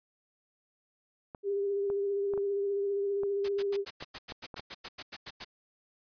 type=clicks; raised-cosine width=1 ms; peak=-28 dBFS; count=9; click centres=1.348 / 1.901 / 2.337 / 2.377 / 3.234 / 4.025 / 4.321 / 4.542 / 4.595 s
type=tone with vibrato; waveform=sine; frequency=400 Hz; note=G4; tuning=35 cents sharp; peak=-28 dBFS; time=1.43-3.85 s; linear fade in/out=50 ms; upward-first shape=sine; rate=15 Hz; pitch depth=23 cents each way
type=noise bursts; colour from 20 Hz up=white; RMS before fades=-38 dBFS; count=15; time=3.44-5.447 s; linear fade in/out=10 ms; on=47 ms; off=93 ms
effects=resampled to 11025 Hz